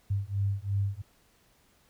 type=beating tone pair; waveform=sine; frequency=98 / 100.9 Hz; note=G2 / G#2; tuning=0 / -49 cents; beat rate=2.9 Hz; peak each=-30 dBFS; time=0.1-1.02 s; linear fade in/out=10 ms; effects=pink hiss -65 dBFS RMS until 1.89 s